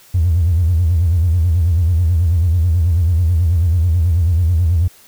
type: tone with vibrato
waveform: triangle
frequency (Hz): 84.9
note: F2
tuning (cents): -48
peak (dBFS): -7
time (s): 0.14-4.88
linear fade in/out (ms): 10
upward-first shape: sine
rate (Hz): 9.2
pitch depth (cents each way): 140
effects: tanh soft clip ceiling -8 dBFS + white hiss -46 dBFS RMS until 5.07 s